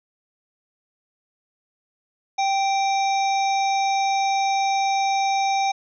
harmonic tone with a mistuned harmonic, 784 Hz, G5, in tune, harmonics 1 / 3 / 5 / 7 / 8, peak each -19 / -29 / -33 / -36 / -37 dBFS, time 2.38-5.72 s, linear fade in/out 10 ms, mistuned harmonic 5, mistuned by -67 cents, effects none

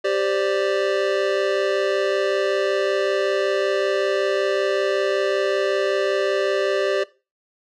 square chord, G suspended fourth, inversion none, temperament just, 392 / 522.7 / 588 Hz, G4 / C5 / D5, 0 / -2 / +2 cents, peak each -23 / -27 / -23 dBFS, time 0.04-7.04 s, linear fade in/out 10 ms, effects noise-tail reverb RT60 0.3 s tail -19 dB re dry + low-pass 4000 Hz 12 dB/octave

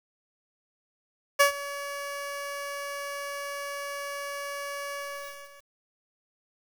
15% pulse tone with ADSR envelope, 567 Hz, C#5, 39 cents sharp, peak -9 dBFS, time 1.39-5.67 s, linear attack 16 ms, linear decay 110 ms, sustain -18 dB, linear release 740 ms, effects 8-bit

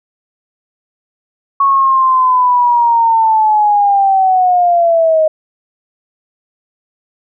sine linear sweep, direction down, 1108.7 to 622 Hz, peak -7 dBFS, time 1.6-5.28 s, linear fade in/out 5 ms, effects none

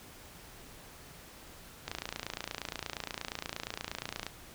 click train, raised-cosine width 0.2 ms, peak -18 dBFS, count 69, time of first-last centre 1.88-4.266 s, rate 28.5 Hz, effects pink hiss -52 dBFS RMS until 4.54 s

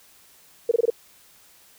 sine tone bursts, 466.2 Hz, A#4, in tune, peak -15 dBFS, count 5, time 0.69-0.902 s, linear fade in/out 5 ms, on 24 ms, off 23 ms, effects white hiss -54 dBFS RMS until 1.78 s

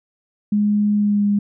sine tone with pitch glide, 207.7 to 204.1 Hz, G#3 to G#3, 0 to -30 cents, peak -14 dBFS, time 0.52-1.39 s, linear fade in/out 5 ms, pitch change -30 cents, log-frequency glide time 0.95-1.26 s, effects none

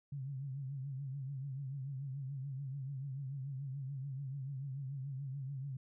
sine tone with vibrato, 136.1 Hz, C#3, 31 cents flat, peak -39 dBFS, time 0.12-5.77 s, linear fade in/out 5 ms, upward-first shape triangle, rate 6.9 Hz, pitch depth 110 cents each way, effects none

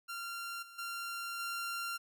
sawtooth tone with level steps, 1382 Hz, F6, 19 cents flat, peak -36 / -48 / -35 / -33 dBFS, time 0.08-1.98 s, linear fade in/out 20 ms, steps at 0.62 / 0.78 / 1.39 s, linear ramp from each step 10 ms, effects none

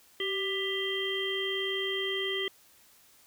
harmonic tone with a mistuned harmonic, 396.2 Hz, G4, 18 cents sharp, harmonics 1 / 3 / 5 / 7 / 8, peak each -33 / -45 / -35 / -45 / -33 dBFS, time 0.2-2.48 s, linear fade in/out 2 ms, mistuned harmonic 1, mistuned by -43 cents, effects white hiss -60 dBFS RMS until 3.26 s

